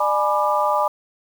sine tone cluster, 599 / 839 / 986 / 1190 Hz, D5 / G#5 / B5 / D6, +34 / +17 / -3 / +22 cents, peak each -22 dBFS, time 0-0.88 s, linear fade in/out 5 ms, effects 7-bit

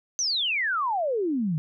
sine exponential sweep, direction down, 6272 to 146.83 Hz, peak -23 dBFS, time 0.19-1.58 s, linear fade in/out 0 ms, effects none

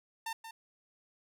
sawtooth tone with echo, 902 Hz, A5, 43 cents sharp, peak -32 dBFS, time 0.26-0.33 s, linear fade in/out 5 ms, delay 180 ms, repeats 1, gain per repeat -9 dB, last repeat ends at 0.51 s, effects none

